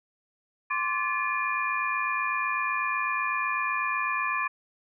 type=tone cluster; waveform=sine; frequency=1045 / 1153 / 1733 / 2414 Hz; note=C6 / D6 / A6 / D7; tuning=-2 / -32 / -27 / +47 cents; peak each=-31 dBFS; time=0.7-4.48 s; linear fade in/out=10 ms; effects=none